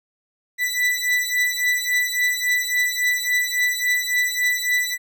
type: beating tone pair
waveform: 40% pulse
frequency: 1977 / 1980.6 Hz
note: B6 / B6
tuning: +1 / +4 cents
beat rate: 3.6 Hz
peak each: -21 dBFS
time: 0.58-4.98 s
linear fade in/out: 50 ms
effects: none